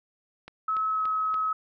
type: click train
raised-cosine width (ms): 0.3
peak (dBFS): -26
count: 4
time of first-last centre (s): 0.48-1.342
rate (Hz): 3.48
type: tone with pitch glide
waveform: sine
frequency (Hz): 1291 to 1280.6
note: E6 to D#6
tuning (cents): -37 to +49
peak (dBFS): -24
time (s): 0.68-1.53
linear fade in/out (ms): 5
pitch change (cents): -14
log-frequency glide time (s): 0.9-1.03
effects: none